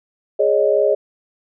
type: chord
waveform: sine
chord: Ab suspended fourth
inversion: none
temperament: equal with one note detuned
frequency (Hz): 415.3 / 554.4 / 617.6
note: Ab4 / Db5 / Eb5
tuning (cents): 0 / 0 / -13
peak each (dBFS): -17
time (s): 0.39-0.95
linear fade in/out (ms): 10
effects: none

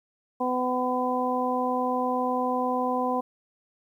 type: harmonic tone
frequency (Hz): 251.7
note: B3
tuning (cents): +33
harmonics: 1 / 2 / 3 / 4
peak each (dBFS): -29 / -29 / -29 / -29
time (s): 0.4-3.21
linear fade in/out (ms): 10
effects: 10-bit

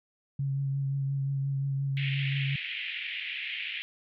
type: tone with vibrato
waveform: sine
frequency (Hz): 137.6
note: C#3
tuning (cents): -12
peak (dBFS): -27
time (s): 0.39-2.56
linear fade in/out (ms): 5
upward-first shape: triangle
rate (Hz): 5.7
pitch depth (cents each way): 23
type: band-pass noise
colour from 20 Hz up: pink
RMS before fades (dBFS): -36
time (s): 1.97-3.82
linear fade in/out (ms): 0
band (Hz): 2000 to 3200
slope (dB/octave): 48
effects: none

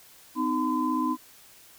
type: tone cluster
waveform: sine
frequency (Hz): 254.8 / 311.2 / 1019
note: C4 / D#4 / C6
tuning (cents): -46 / 0 / -46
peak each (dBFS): -28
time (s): 0.35-1.17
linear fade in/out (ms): 50
effects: white hiss -53 dBFS RMS until 1.78 s

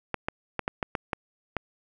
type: clicks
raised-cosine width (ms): 0.5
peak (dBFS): -12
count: 8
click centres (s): 0.143 / 0.285 / 0.593 / 0.679 / 0.828 / 0.952 / 1.132 / 1.567
effects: none

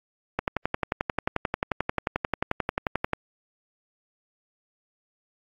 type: click train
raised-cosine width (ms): 0.5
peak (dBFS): -9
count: 32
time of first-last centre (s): 0.39-3.133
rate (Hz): 11.3
effects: AAC 32 kbps

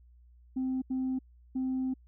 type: tone bursts at uneven times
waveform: sine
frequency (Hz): 260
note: C4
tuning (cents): -11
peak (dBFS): -27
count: 3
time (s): 0.56-0.82 / 0.9-1.19 / 1.55-1.94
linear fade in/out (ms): 10
effects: tanh soft clip ceiling -26 dBFS + added 60 Hz sine -55 dBFS peak until 2.07 s

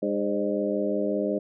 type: harmonic tone with a mistuned harmonic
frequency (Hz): 101.6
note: G#2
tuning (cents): -38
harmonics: 2 / 3 / 4 / 5 / 6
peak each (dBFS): -30 / -30 / -30 / -30 / -30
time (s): 0.02-1.39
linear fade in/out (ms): 10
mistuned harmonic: 5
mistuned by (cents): +54
effects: none

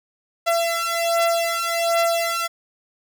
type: beating tone pair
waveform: sawtooth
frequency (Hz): 674 / 675.3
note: E5 / E5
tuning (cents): +38 / +42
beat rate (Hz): 1.3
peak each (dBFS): -18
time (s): 0.46-2.48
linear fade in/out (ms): 20
effects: none

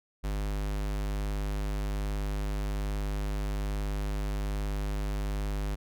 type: tone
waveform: square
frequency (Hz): 50.6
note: G#1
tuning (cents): -44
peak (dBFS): -30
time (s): 0.23-5.76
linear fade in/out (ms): 20
effects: none

